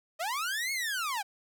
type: linear two-way sweep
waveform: sawtooth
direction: up then down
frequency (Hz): 599 to 2208 to 752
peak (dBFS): -27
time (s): 0.19-1.23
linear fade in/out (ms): 20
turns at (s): 0.72
effects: none